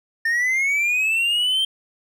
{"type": "linear sweep", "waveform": "triangle", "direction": "up", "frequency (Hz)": [1800, 3161], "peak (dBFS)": -16, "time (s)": [0.25, 1.65], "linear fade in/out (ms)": 5, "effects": []}